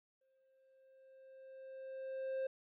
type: tone with exponential growth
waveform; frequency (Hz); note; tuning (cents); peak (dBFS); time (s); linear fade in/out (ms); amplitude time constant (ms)
triangle; 529; C5; +19; -33; 0.21-2.47; 5; 490
effects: resampled to 8000 Hz